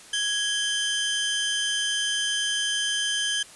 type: tone pair together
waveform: sawtooth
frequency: 1661.2 / 3096 Hz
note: G#6 / G7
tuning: 0 / -22 cents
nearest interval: major seventh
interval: 1078 cents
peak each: -25 / -22 dBFS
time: 0.13-3.43 s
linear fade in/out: 5 ms
effects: white hiss -47 dBFS RMS until 3.55 s + resampled to 24000 Hz